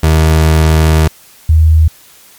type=tone pair in turn; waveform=30% pulse / sine; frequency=78.9 / 79.31 Hz; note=D#2 / D#2; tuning=+25 / +34 cents; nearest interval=unison; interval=9 cents; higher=second; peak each=-3 dBFS; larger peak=neither; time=0.03-1.08 / 1.49-1.88 s; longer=first; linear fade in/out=5 ms; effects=white hiss -41 dBFS RMS until 2.38 s + MP3 96 kbps